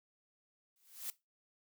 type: noise with exponential growth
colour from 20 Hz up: blue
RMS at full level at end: -38 dBFS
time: 0.76-1.1 s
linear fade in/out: 1 ms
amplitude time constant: 73 ms
effects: noise-tail reverb RT60 0.2 s tail -18 dB re dry